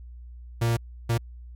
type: tone bursts at uneven times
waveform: 45% pulse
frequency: 116.54 Hz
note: A#2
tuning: in tune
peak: -21 dBFS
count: 2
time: 0.61-0.77 / 1.09-1.18 s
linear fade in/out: 10 ms
effects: added 60 Hz sine -40 dBFS peak until 1.55 s + AAC 64 kbps